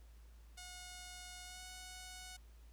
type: tone with pitch glide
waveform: 5% pulse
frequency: 725 to 736 Hz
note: F#5 to F#5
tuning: -35 to -9 cents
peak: -38 dBFS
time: 0.57-2.37 s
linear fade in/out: 10 ms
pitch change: +26 cents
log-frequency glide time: 1.45-1.63 s
effects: added 56 Hz sine -56 dBFS peak until 2.72 s + pink hiss -71 dBFS RMS until 2.72 s